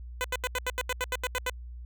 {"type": "tone bursts", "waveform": "10% pulse", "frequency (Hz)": 503, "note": "B4", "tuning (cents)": 32, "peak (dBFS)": -19, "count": 12, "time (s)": [0.21, 1.497], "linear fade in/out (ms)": 0, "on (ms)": 33, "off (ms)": 81, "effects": ["added 60 Hz sine -39 dBFS peak until 1.85 s"]}